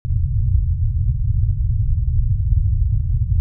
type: low-pass noise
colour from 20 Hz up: white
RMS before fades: -17 dBFS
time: 0.05-3.4 s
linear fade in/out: 0 ms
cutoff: 120 Hz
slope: 48 dB/octave
effects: none